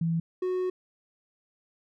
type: tone pair in turn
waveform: sine / triangle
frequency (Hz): 165.5 / 367.5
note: E3 / F#4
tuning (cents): +7 / -12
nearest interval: octave + major second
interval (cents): 1381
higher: second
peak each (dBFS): -24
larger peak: neither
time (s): 0.01-0.2 / 0.42-0.7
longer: second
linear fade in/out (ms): 5
effects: none